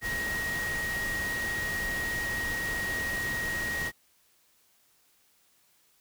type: tone in noise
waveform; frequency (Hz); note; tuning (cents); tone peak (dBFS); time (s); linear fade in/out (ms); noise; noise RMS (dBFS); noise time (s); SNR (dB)
sine; 1886; A#6; +20; -30; 0.01-3.92; 50; pink; -37; 0.01-3.92; +4
effects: white hiss -66 dBFS RMS until 6 s